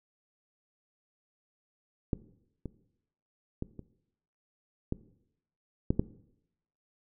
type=clicks; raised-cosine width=3 ms; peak=-15 / -24 / -20 / -29 / -17 / -12 / -12 dBFS; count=7; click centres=2.132 / 2.657 / 3.624 / 3.793 / 4.924 / 5.905 / 5.995 s; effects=noise-tail reverb RT60 0.8 s tail -18 dB re dry